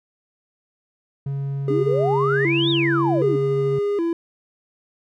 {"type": "tone with pitch glide", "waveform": "triangle", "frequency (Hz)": [138.59, 140.52], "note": ["C#3", "C#3"], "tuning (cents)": [0, 24], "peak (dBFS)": -21, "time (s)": [1.26, 3.79], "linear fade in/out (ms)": 5, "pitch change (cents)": 24, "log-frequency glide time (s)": [1.62, 3.37]}
{"type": "tone with vibrato", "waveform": "triangle", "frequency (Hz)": 370, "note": "F#4", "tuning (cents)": 0, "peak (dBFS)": -17, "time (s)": [1.68, 4.13], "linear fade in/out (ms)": 2, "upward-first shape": "square", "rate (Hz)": 0.65, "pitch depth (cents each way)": 170}
{"type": "exponential two-way sweep", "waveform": "sine", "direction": "up then down", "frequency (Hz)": [277.2, 3806, 277.2], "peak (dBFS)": -21, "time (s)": [1.7, 3.36], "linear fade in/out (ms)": 5, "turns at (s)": 2.7}
{"effects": []}